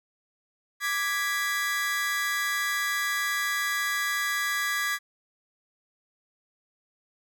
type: chord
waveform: 40% pulse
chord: G# diminished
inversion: second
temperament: equal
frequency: 1174.7 / 1661.2 / 1975.5 Hz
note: D6 / G#6 / B6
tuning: 0 / 0 / 0 cents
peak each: -32 / -28 / -29 dBFS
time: 0.8-4.99 s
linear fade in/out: 50 ms
effects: none